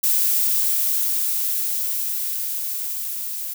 violet noise with level ramp, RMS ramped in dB -18 to -29 dBFS, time 0.03-3.54 s, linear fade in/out 10 ms, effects none

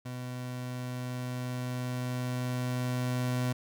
30% pulse tone with level ramp, 125.3 Hz, B2, 25 cents sharp, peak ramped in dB -34 to -25 dBFS, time 0.05-3.53 s, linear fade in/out 10 ms, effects none

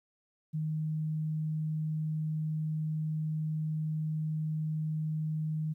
sine tone, 155.56 Hz, D#3, in tune, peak -30 dBFS, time 0.53-5.74 s, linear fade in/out 20 ms, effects 12-bit

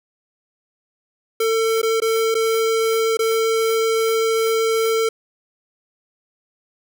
square tone with dropouts, 448.7 Hz, A4, 34 cents sharp, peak -17 dBFS, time 1.4-5.09 s, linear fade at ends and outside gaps 5 ms, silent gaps 1.817-1.829 / 2.002-2.019 / 2.344-2.35 / 3.171-3.191 s, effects none

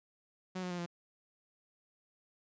sawtooth tone with pitch steps, 185 / 180.77 / 176.65 / 172.61 Hz, F#3 / F#3 / F3 / F3, 0 / -40 / +20 / -20 cents, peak -33 dBFS, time 0.55-0.862 s, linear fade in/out 10 ms, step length 78 ms, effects resampled to 16000 Hz

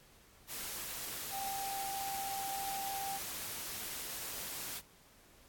sine tone in noise, 785 Hz, G5, 2 cents sharp, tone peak -38 dBFS, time 1.3-3.2 s, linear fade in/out 50 ms, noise white, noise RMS -42 dBFS, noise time 0.47-4.82 s, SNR +1 dB, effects pink hiss -62 dBFS RMS until 5.48 s + AAC 64 kbps

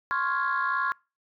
sine chord, Db major seventh, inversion third, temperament equal, 1046.5 / 1108.7 / 1396.9 / 1661.2 Hz, C6 / Db6 / F6 / Ab6, 0 / 0 / 0 / 0 cents, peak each -29 dBFS, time 0.11-0.92 s, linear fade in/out 0 ms, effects noise-tail reverb RT60 0.3 s tail -25 dB re dry + tanh soft clip ceiling -17 dBFS

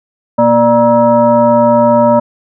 sine tone with frequency modulation, 592 Hz, D5, 14 cents sharp, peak -5 dBFS, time 0.38-2.2 s, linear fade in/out 10 ms, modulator 357 Hz, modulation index 1.1, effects none

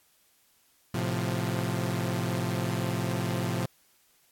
sawtooth chord, F major, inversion first, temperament equal with one note detuned, 110 / 129.98 / 174.61 Hz, A2 / C3 / F3, 0 / -11 / 0 cents, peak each -28 dBFS, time 0.94-3.66 s, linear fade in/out 5 ms, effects white hiss -65 dBFS RMS until 4.31 s + AAC 64 kbps

